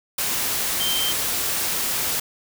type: tone in noise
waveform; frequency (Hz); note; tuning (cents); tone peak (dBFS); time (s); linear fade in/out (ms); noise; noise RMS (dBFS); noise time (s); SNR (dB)
sine; 3136; G7; 0; -23; 0.8-1.12; 5; white; -24; 0.18-2.2; -2
effects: none